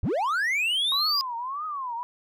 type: linear sweep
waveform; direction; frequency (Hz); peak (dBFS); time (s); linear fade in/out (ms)
triangle; up; 51.91 to 4978; -21; 0.03-1.21; 0
type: tone with vibrato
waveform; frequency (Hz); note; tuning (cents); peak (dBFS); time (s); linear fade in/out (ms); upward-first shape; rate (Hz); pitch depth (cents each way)
sine; 1078; C#6; -49; -29; 0.92-2.03; 0; triangle; 1.7; 290
effects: none